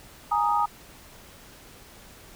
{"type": "chord", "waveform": "sine", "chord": "Ab suspended second", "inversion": "none", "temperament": "equal", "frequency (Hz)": [830.6, 932.3, 1244.5], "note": ["Ab5", "Bb5", "Eb6"], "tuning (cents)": [0, 0, 0], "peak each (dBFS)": -25, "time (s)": [0.31, 0.66], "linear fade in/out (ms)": 10, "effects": ["pink hiss -49 dBFS RMS until 2.35 s"]}